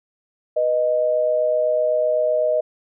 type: tone pair together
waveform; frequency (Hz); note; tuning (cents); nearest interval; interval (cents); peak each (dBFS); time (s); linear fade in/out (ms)
sine; 492.1 / 620; B4 / D#5; -6 / -6; major third; 400; -23 / -17; 0.56-2.61; 10
effects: none